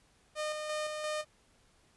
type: tone with tremolo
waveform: sawtooth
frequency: 610 Hz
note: D#5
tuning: 34 cents flat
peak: -29 dBFS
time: 0.35-1.25 s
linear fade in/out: 50 ms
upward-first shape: square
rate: 2.9 Hz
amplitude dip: 35%
effects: pink hiss -67 dBFS RMS until 1.96 s + resampled to 24000 Hz